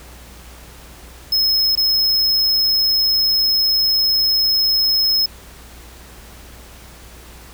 square tone with dropouts, 5170 Hz, E8, 34 cents flat, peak -14 dBFS, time 1.32-5.26 s, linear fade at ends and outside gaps 5 ms, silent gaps 1.754-1.774 s, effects added 60 Hz sine -41 dBFS peak until 7.53 s + pink hiss -42 dBFS RMS until 7.53 s

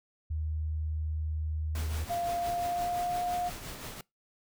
sine tone, 77.78 Hz, D#2, in tune, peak -30 dBFS, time 0.3-2.05 s, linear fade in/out 10 ms
pink noise with tremolo, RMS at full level -40 dBFS, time 1.75-4.01 s, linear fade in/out 2 ms, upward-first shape triangle, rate 5.8 Hz, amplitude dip 50%
sine tone with pitch glide, 694 to 711 Hz, F5 to F5, -11 to +31 cents, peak -29 dBFS, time 2.09-3.5 s, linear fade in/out 20 ms, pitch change +42 cents, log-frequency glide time 2.28-3.24 s
effects noise-tail reverb RT60 0.2 s tail -24 dB re dry

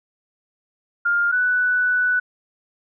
sine tone pair in turn, 1406 / 1486.6 Hz, F6 / F#6, +11 / +8 cents, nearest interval minor second, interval 97 cents, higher second, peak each -16 / -16 dBFS, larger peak neither, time 1.05-1.32 / 1.32-2.2 s, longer second, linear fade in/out 10 ms, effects none

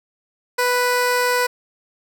15% pulse tone, 493.9 Hz, B4, in tune, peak -10 dBFS, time 0.58-1.47 s, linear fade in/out 10 ms, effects none

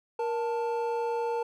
triangle tone pair together, 470 / 884.9 Hz, A#4 / A5, +14 / +10 cents, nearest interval major seventh, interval 1096 cents, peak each -27 / -30 dBFS, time 0.19-1.43 s, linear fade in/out 5 ms, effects none

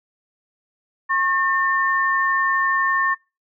sine tone pair together, 1088 / 1803 Hz, C#6 / A6, -33 / +42 cents, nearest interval major sixth, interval 875 cents, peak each -20 dBFS, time 1.09-3.15 s, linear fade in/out 20 ms, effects noise-tail reverb RT60 0.3 s tail -25 dB re dry

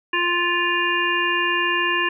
harmonic tone, 349.2 Hz, F4, in tune, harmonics 1 / 3 / 5 / 7 / 8, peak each -27 / -24 / -22 / -27 / -25 dBFS, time 0.13-2.09 s, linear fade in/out 5 ms, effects none

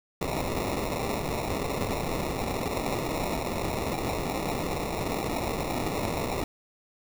violet noise with sample-and-hold, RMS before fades -30 dBFS, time 0.21-6.44 s, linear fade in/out 2 ms, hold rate 1575 Hz, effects none

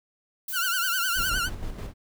violet noise, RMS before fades -33 dBFS, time 0.48-1.3 s, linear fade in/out 5 ms
sawtooth tone with vibrato, 1448 Hz, F#6, 38 cents flat, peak -21 dBFS, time 0.52-1.5 s, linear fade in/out 50 ms, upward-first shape triangle, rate 9.7 Hz, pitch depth 130 cents each way
brown noise with tremolo, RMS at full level -32 dBFS, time 1.15-1.94 s, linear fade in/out 50 ms, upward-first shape square, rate 6.3 Hz, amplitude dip 45%
effects none

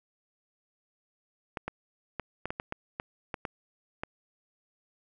clicks, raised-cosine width 0.5 ms, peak -18 dBFS, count 11, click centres 1.572 / 1.68 / 2.197 / 2.456 / 2.505 / 2.599 / 2.724 / 2.999 / 3.342 / 3.452 / 4.035 s, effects none

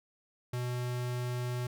square tone, 123.47 Hz, B2, in tune, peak -33 dBFS, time 0.53-1.67 s, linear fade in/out 5 ms, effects none

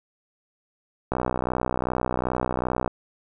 click train, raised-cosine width 1 ms, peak -10 dBFS, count 111, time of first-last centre 1.12-2.877 s, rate 62.6 Hz, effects none

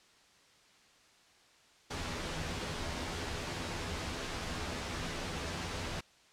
pink noise with comb filter, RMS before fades -38 dBFS, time 1.9-6.01 s, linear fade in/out 10 ms, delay 12 ms, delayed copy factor +0.55, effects white hiss -63 dBFS RMS until 6.32 s + low-pass 6000 Hz 12 dB/octave

